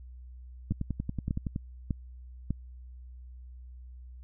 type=two click trains; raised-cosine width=5 ms; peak=-19 / -17 dBFS; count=10 / 4; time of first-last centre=0.72-1.561 / 0.71-2.506 s; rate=10.7 / 1.67 Hz; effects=added 62 Hz sine -44 dBFS peak until 4.23 s